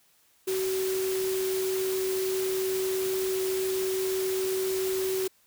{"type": "tone in noise", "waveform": "sine", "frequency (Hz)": 378.1, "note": "F#4", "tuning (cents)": 38, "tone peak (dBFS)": -26, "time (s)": [0.47, 5.28], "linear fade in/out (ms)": 10, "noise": "white", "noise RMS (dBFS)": -36, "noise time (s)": [0.47, 5.28], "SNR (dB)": 7, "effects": ["white hiss -64 dBFS RMS until 5.46 s"]}